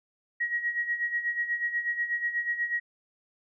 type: tone with tremolo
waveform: sine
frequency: 1900 Hz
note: A#6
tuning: 33 cents sharp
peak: -24 dBFS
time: 0.4-2.8 s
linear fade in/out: 10 ms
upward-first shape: sine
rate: 8.2 Hz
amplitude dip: 70%
effects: none